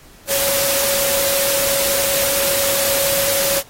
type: tone in noise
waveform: sine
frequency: 554.4 Hz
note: C#5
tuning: in tune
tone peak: -21 dBFS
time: 0.27-3.63 s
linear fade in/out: 50 ms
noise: white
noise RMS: -19 dBFS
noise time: 0.27-3.63 s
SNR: -5 dB
effects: pink hiss -46 dBFS RMS until 3.69 s + AAC 48 kbps